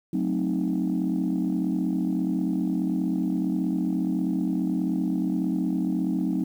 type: chord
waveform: sine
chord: F# diminished seventh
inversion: none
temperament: equal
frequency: 185 / 220 / 261.6 / 311.1 Hz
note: F#3 / A3 / C4 / Eb4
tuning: 0 / 0 / 0 / 0 cents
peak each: -26 / -30 / -27 / -27 dBFS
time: 0.13-6.44 s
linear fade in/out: 5 ms
effects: tanh soft clip ceiling -17 dBFS + 9-bit